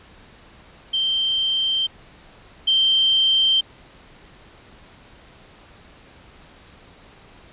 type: tone pair in turn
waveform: sine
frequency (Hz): 3136 / 3136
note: G7 / G7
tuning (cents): 0 / 0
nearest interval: unison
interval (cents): 0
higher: neither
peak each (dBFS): -18 / -14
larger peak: second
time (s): 0.93-1.87 / 2.67-3.61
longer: neither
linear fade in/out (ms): 10
effects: pink hiss -48 dBFS RMS until 7.52 s + resampled to 8000 Hz